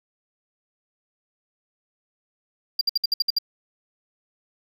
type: tone bursts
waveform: triangle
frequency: 4771 Hz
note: D8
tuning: 26 cents sharp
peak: -16 dBFS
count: 8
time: 2.79-3.386 s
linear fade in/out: 5 ms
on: 22 ms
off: 60 ms
effects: none